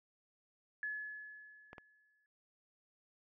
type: tone with exponential decay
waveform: sine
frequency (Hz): 1707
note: G#6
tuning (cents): +47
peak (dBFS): -36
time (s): 0.83-2.26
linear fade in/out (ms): 1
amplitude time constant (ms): 310
type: clicks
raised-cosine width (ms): 0.5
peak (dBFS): -34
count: 2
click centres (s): 1.731 / 1.782
effects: none